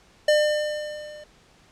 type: tone with level ramp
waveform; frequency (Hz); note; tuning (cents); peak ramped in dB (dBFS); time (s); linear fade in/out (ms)
square; 601; D5; +40; -15 to -41; 0.28-1.24; 5
effects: pink hiss -56 dBFS RMS until 1.71 s + low-pass 7000 Hz 12 dB/octave